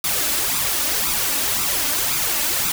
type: noise with flanger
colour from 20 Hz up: white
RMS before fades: -21 dBFS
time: 0.04-2.72 s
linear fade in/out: 2 ms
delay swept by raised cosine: 0.81 to 3.51 ms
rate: 1.9 Hz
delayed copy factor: +0.6
effects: none